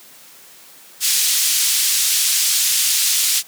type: band-pass noise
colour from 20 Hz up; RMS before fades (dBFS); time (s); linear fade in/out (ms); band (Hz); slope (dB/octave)
white; -17; 1-3.43; 50; 3300 to 10000; 12
effects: white hiss -44 dBFS RMS until 3.47 s + high-pass 150 Hz 12 dB/octave